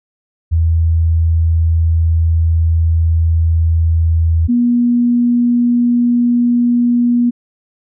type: tone pair in turn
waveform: sine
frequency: 82 / 240.7 Hz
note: E2 / B3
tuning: -9 / -44 cents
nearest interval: octave + perfect fifth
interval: 1865 cents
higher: second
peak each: -9 dBFS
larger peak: neither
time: 0.51-4.48 / 4.48-7.31 s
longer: first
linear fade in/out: 20 ms
effects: none